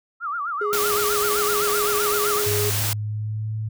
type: tone with vibrato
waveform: sine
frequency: 1269 Hz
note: D#6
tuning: 34 cents sharp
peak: -24 dBFS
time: 0.2-2.43 s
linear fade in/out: 50 ms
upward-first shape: sine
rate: 7.8 Hz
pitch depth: 190 cents each way
type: tone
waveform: triangle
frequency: 415.3 Hz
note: G#4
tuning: in tune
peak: -21 dBFS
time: 0.61-2.7 s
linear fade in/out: 5 ms
type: noise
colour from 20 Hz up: white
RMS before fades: -25 dBFS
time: 0.73-2.93 s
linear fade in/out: 0 ms
type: tone with pitch glide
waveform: sine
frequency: 103.1 to 108.98 Hz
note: G#2 to A2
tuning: -12 to -16 cents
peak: -24 dBFS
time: 2.46-3.69 s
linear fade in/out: 10 ms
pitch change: +96 cents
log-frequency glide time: 2.57-3.55 s
effects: none